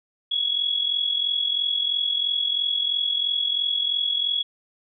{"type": "tone with amplitude modulation", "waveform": "sine", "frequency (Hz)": 3351, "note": "G#7", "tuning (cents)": 15, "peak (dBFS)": -18, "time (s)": [0.31, 4.43], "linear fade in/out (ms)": 10, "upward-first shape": "sine", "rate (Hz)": 43, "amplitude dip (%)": 65, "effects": []}